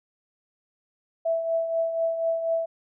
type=tone with tremolo; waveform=sine; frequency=659.3 Hz; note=E5; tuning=in tune; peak=-20 dBFS; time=1.25-2.66 s; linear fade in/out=10 ms; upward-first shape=triangle; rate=4.1 Hz; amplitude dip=60%; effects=none